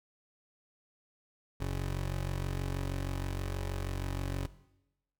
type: tone pair together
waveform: 20% pulse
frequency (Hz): 46.31 / 138.59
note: F#1 / C#3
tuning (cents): +2 / 0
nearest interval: octave + perfect fifth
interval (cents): 1898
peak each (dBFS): -28 / -39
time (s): 1.6-4.47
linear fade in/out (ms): 10
effects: noise-tail reverb RT60 0.9 s tail -17 dB re dry

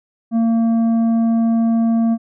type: tone with tanh clipping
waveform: triangle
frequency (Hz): 228.4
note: A#3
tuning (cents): -35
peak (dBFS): -14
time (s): 0.31-2.18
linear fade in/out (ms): 50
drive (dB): 11
effects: none

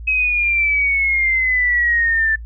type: exponential sweep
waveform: sine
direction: down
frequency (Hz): 2555 to 1760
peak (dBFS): -14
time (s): 0.07-2.36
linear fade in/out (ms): 10
effects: noise-tail reverb RT60 0.1 s tail -22 dB re dry + added 57 Hz sine -29 dBFS peak until 2.45 s

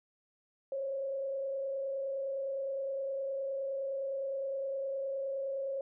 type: tone with frequency modulation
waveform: sine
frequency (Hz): 544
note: C#5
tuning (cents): -33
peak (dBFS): -33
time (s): 0.72-5.81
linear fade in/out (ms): 2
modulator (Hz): 29.7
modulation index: 0.42
effects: none

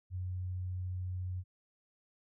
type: tone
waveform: sine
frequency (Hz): 91.4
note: F#2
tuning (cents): -21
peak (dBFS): -35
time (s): 0.1-1.44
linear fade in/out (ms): 50
effects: none

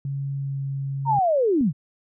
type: tone with pitch glide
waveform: sine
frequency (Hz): 138.59 to 137.32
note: C#3 to C#3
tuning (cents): 0 to -16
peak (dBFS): -25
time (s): 0.05-1.19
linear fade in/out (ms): 2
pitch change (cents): -16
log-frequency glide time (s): 0.35-0.59
type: linear sweep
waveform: sine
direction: down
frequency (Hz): 951 to 120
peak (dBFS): -17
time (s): 1.05-1.73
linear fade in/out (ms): 50
type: click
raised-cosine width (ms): 3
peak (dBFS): -24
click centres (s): 1.61
effects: none

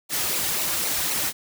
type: noise with flanger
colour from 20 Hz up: white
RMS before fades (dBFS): -25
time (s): 0.09-1.33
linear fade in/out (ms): 50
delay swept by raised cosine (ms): 0.59 to 4.69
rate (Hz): 3.9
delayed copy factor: -0.65
effects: none

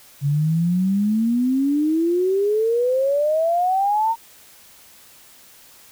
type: exponential sweep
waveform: sine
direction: up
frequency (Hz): 138.59 to 927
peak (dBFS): -16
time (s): 0.21-4.16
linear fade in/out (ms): 50
effects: white hiss -48 dBFS RMS until 5.91 s

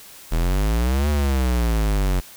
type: exponential two-way sweep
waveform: square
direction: up then down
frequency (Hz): 38.89 to 75 to 44.78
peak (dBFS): -18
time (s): 0.31-2.21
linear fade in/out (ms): 20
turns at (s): 1.09
effects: white hiss -43 dBFS RMS until 2.36 s

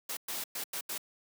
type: noise bursts at uneven times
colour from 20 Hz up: white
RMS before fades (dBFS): -37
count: 5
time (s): 0.09-0.17 / 0.28-0.44 / 0.55-0.64 / 0.73-0.81 / 0.89-0.98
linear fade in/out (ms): 5
effects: high-pass 200 Hz 12 dB/octave

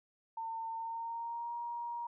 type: tone with pitch glide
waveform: sine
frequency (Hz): 905 to 945.6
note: A5 to A#5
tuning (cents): +48 to +24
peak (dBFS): -37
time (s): 0.37-2.07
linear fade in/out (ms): 5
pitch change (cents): +76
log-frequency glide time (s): 0.74-1.55
effects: none

